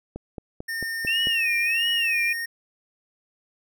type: click train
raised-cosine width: 2 ms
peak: -20 dBFS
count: 6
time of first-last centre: 0.16-1.271 s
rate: 4.5 Hz
type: tone with pitch glide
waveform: square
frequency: 1820 to 1846.5 Hz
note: A#6 to A#6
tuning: -42 to -17 cents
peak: -28 dBFS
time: 0.68-2.46 s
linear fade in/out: 10 ms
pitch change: +25 cents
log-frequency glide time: 1.17-1.51 s
type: tone with vibrato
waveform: sine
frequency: 2637 Hz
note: E7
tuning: in tune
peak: -21 dBFS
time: 1.07-2.33 s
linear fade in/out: 5 ms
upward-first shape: sine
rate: 1.5 Hz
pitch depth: 180 cents each way
effects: none